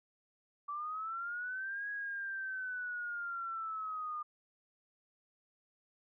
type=linear two-way sweep; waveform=sine; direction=up then down; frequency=1152 to 1661.2 to 1209 Hz; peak=-37 dBFS; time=0.68-4.23 s; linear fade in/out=10 ms; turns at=1.89 s; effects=none